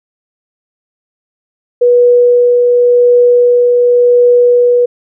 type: tone with tremolo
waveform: sine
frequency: 486.8 Hz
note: B4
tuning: 25 cents flat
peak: -3 dBFS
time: 1.81-4.86 s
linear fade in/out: 10 ms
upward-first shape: triangle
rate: 0.91 Hz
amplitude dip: 25%
effects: none